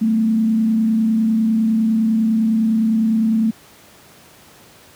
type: tone with frequency modulation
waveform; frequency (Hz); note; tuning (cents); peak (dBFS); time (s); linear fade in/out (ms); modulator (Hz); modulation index
sine; 221.9; A3; +15; -13; 0.01-3.51; 10; 29.9; 0.37
effects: pink hiss -46 dBFS RMS until 4.95 s + high-pass 100 Hz 12 dB/octave